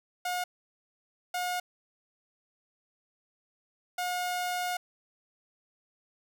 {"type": "tone bursts at uneven times", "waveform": "sawtooth", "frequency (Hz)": 719, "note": "F#5", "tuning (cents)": -50, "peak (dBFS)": -26, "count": 3, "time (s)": [[0.25, 0.44], [1.34, 1.6], [3.98, 4.77]], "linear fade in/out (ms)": 5, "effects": []}